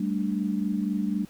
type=chord; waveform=sine; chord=G suspended second; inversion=none; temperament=equal; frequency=196 / 220 / 293.7 Hz; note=G3 / A3 / D4; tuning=0 / 0 / 0 cents; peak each=-27 / -29 / -31 dBFS; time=0-1.25 s; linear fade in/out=5 ms; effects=pink hiss -55 dBFS RMS until 1.29 s